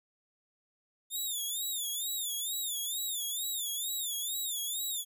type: tone with vibrato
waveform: 10% pulse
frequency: 3584 Hz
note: A7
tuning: 31 cents sharp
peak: -26 dBFS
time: 1.1-5.05 s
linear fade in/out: 50 ms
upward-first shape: sine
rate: 2.2 Hz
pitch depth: 140 cents each way
effects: none